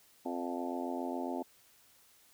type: harmonic tone with a mistuned harmonic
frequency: 87.31 Hz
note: F2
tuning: in tune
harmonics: 3 / 4 / 5 / 6 / 7 / 8 / 9 / 10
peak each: -38 / -41 / -46 / -49 / -44 / -43 / -48 / -44 dBFS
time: 0.25-1.43 s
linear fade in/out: 10 ms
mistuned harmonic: 9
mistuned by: -20 cents
effects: white hiss -64 dBFS RMS until 2.33 s